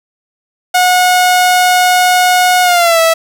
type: tone with pitch glide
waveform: sawtooth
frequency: 727 to 655.2 Hz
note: F#5 to E5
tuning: -31 to -11 cents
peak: -3 dBFS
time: 0.74-3.14 s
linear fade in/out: 10 ms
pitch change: -180 cents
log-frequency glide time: 2.63-3 s
effects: 7-bit